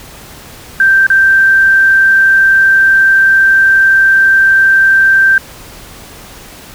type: tone with dropouts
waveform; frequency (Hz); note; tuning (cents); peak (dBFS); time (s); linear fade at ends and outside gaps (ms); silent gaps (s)
sine; 1568; G6; 0; -4; 0.8-5.38; 2; 1.067-1.101
effects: pink hiss -33 dBFS RMS until 6.74 s